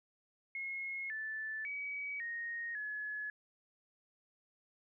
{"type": "tone with pitch steps", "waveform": "sine", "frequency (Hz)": [2164, 1754, 2272, 1864, 1702], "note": ["C#7", "A6", "C#7", "A#6", "G#6"], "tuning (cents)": [-42, -6, 42, -1, 42], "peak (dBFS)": -38, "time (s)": [0.55, 3.3], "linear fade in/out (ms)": 2, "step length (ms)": 550, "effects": []}